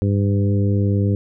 harmonic tone with a mistuned harmonic, 100.2 Hz, G2, 38 cents sharp, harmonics 1 / 2 / 3 / 4 / 5, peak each -16 / -22 / -26 / -28 / -30 dBFS, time 0.02-1.15 s, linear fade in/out 0 ms, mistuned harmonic 1, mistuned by +19 cents, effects none

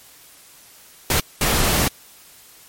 pink noise bursts at uneven times, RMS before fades -18 dBFS, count 2, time 1.1-1.2 / 1.41-1.88 s, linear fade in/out 2 ms, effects white hiss -47 dBFS RMS until 2.68 s + MP3 64 kbps

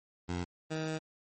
15% pulse tone pair in turn, 88.3 / 157.79 Hz, F2 / D#3, +20 / +25 cents, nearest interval minor seventh, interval 1005 cents, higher second, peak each -27 dBFS, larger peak neither, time 0.28-0.45 / 0.7-0.99 s, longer second, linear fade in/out 20 ms, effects MP3 32 kbps

